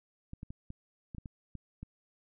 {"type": "clicks", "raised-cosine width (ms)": 5, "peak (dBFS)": -30, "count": 9, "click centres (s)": [0.334, 0.431, 0.505, 0.704, 1.148, 1.183, 1.258, 1.553, 1.83], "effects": []}